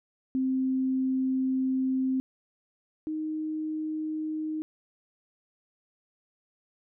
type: tone pair in turn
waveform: sine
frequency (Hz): 261.6 / 311.1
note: C4 / D#4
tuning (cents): 0 / 0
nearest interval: minor third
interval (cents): 300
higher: second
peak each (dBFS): -24 / -29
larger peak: first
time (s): 0.35-2.2 / 3.07-4.62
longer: first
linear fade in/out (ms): 0
effects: none